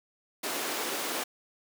pink high-pass noise, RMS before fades -33 dBFS, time 0.43-1.24 s, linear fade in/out 10 ms, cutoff 290 Hz, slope 24 dB/octave, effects none

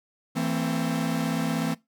45% pulse chord, A minor, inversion second, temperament equal with one note detuned, 164.81 / 225.4 / 261.6 Hz, E3 / A3 / C4, 0 / +42 / 0 cents, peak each -29 dBFS, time 0.35-1.75 s, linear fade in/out 20 ms, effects noise-tail reverb RT60 0.2 s tail -21 dB re dry

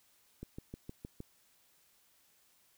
click train, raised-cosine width 3 ms, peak -30 dBFS, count 6, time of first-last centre 0.43-1.204 s, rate 6.46 Hz, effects white hiss -69 dBFS RMS until 2.77 s

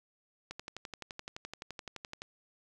click train, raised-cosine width 0.2 ms, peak -24 dBFS, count 21, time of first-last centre 0.51-2.219 s, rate 11.7 Hz, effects none

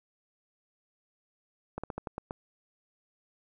slowing click train, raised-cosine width 1 ms, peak -21 dBFS, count 7, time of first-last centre 1.78-2.309 s, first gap 56 ms, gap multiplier 1.18, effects none

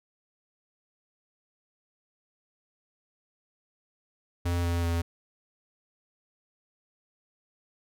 square tone with pitch steps, 86.8 / 85.7 / 84.62 Hz, F2 / F2 / E2, -10 / -32 / +46 cents, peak -26 dBFS, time 4.45-5.02 s, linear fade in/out 10 ms, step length 190 ms, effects none

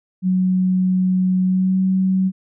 sine tone with pitch glide, 185 to 188.45 Hz, F#3 to F#3, 0 to +32 cents, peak -14 dBFS, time 0.22-2.32 s, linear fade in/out 50 ms, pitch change +32 cents, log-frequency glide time 1.44-1.79 s, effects none

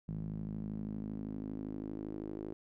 sawtooth tone with band-pass filter sweep, 52.6 Hz, G#1, 23 cents sharp, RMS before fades -41 dBFS, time 0.08-2.53 s, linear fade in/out 0 ms, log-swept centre 170 to 350 Hz, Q 3.6, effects none

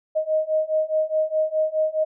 sine beating tone pair, 622.3 / 627.1 Hz, D#5 / D#5, 0 / +13 cents, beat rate 4.8 Hz, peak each -23 / -22 dBFS, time 0.15-2.05 s, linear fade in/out 20 ms, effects none

